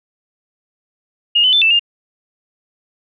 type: tone with pitch steps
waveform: sine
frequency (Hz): 2847 / 3023 / 3532 / 2650 / 2812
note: F7 / F#7 / A7 / E7 / F7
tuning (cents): +33 / +36 / +6 / +9 / +11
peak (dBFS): -9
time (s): 1.35-1.795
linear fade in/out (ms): 10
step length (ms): 89
effects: none